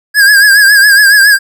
square tone with vibrato, 1641 Hz, G#6, 21 cents flat, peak -3 dBFS, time 0.14-1.39 s, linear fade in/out 50 ms, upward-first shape triangle, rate 7.2 Hz, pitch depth 83 cents each way, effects none

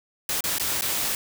white noise with dropouts, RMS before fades -26 dBFS, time 0.29-1.15 s, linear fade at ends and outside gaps 2 ms, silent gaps 0.407-0.439 / 0.584-0.597 / 0.811-0.82 s, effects none

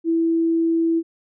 sine tone, 330 Hz, E4, 2 cents sharp, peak -16 dBFS, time 0.04-1.03 s, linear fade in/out 50 ms, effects none

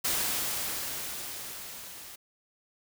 white noise with level ramp, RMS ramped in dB -28 to -46 dBFS, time 0.04-2.16 s, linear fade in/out 10 ms, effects none

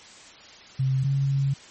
sine tone pair in turn, 132.7 / 137.74 Hz, C3 / C#3, +25 / -11 cents, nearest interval minor second, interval 64 cents, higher second, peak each -20 dBFS, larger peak neither, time 0.79-1.04 / 1.04-1.54 s, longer second, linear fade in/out 10 ms, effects white hiss -47 dBFS RMS until 1.7 s + MP3 32 kbps

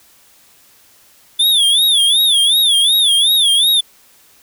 square tone with vibrato, 3485 Hz, A7, 17 cents flat, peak -10 dBFS, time 1.39-3.81 s, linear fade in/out 10 ms, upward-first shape sine, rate 2.7 Hz, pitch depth 150 cents each way, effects white hiss -49 dBFS RMS until 4.42 s

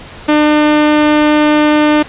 sawtooth tone, 300.8 Hz, D4, 42 cents sharp, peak -3 dBFS, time 0.28-2.03 s, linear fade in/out 10 ms, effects pink hiss -32 dBFS RMS until 2.08 s + resampled to 8000 Hz

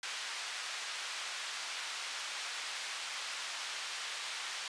white band-pass noise, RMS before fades -41 dBFS, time 0.03-4.68 s, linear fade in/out 2 ms, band 990 to 4500 Hz, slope 12 dB/octave, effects resampled to 22050 Hz

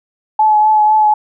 sine tone with vibrato, 856 Hz, A5, 48 cents flat, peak -7 dBFS, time 0.39-1.14 s, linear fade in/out 5 ms, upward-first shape triangle, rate 4 Hz, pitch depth 24 cents each way, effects none

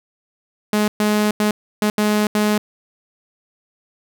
sawtooth tone bursts at uneven times, 210.6 Hz, G#3, 24 cents sharp, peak -11 dBFS, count 6, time 0.73-0.88 / 1-1.31 / 1.4-1.51 / 1.82-1.9 / 1.98-2.27 / 2.35-2.58 s, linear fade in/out 2 ms, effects none

